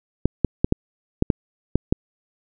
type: clicks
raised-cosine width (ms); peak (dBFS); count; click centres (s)
3; -3; 8; 0.256 / 0.447 / 0.645 / 0.724 / 1.224 / 1.302 / 1.756 / 1.925
effects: none